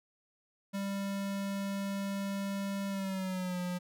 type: tone with pitch glide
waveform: square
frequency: 197.6 to 179.12 Hz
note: G3 to F3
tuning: +14 to +44 cents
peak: -34 dBFS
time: 0.73-3.79 s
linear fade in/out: 20 ms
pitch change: -170 cents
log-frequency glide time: 2.89-3.59 s
effects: none